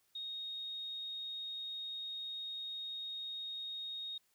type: tone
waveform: sine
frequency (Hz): 3729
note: A#7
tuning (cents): 0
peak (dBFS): -40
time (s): 0.15-4.18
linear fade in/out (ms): 5
effects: white hiss -75 dBFS RMS until 4.34 s